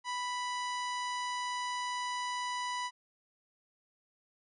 harmonic tone, 987.8 Hz, B5, in tune, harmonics 1 / 2 / 3 / 4 / 5 / 6 / 7 / 9, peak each -35 / -41 / -45 / -47 / -49 / -51 / -52 / -54 dBFS, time 0.04-2.91 s, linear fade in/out 50 ms, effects none

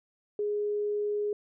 sine tone, 415.3 Hz, G#4, in tune, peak -27 dBFS, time 0.39-1.33 s, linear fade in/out 2 ms, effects none

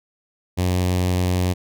sawtooth tone with notch filter, 90.7 Hz, F#2, 34 cents flat, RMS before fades -20 dBFS, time 0.57-1.54 s, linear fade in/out 20 ms, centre 1400 Hz, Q 1.5, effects none

